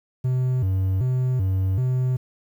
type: tone with vibrato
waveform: triangle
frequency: 110 Hz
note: A2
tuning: in tune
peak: -17 dBFS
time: 0.24-2.17 s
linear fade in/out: 10 ms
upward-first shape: square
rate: 1.3 Hz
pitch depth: 260 cents each way
effects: 9-bit